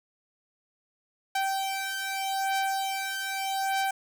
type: beating tone pair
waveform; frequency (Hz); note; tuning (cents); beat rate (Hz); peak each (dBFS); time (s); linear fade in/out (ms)
sawtooth; 776 / 776.82; G5 / G5; -18 / -16; 0.82; -28 / -26; 1.35-3.91; 5
effects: none